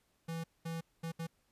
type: tone bursts at uneven times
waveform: square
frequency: 164.81 Hz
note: E3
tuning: in tune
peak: -38 dBFS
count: 4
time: 0.28-0.44 / 0.65-0.81 / 1.03-1.12 / 1.19-1.27 s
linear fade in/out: 10 ms
effects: pink hiss -75 dBFS RMS until 1.51 s + resampled to 32000 Hz